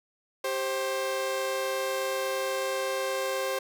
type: tone pair together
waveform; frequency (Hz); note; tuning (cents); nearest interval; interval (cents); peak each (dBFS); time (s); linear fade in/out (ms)
sawtooth; 390 / 529.4; G4 / C5; -9 / +20; perfect fourth; 529; -30 / -25; 0.44-3.59; 5
effects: none